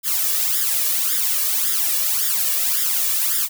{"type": "noise with flanger", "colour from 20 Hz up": "blue", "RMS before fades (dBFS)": -20, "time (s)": [0.03, 3.49], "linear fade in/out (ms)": 50, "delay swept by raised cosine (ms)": [0.57, 1.77], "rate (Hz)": 1.8, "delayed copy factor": 0.9, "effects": []}